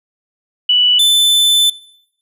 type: tone pair in turn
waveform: sine / 45% pulse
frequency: 2960 / 3520 Hz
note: F#7 / A7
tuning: 0 / 0 cents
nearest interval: minor third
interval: 300 cents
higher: second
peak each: -8 dBFS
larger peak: neither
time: 0.69-0.99 / 0.99-1.7 s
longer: second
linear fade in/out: 5 ms
effects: noise-tail reverb RT60 0.8 s tail -23 dB re dry + resampled to 32000 Hz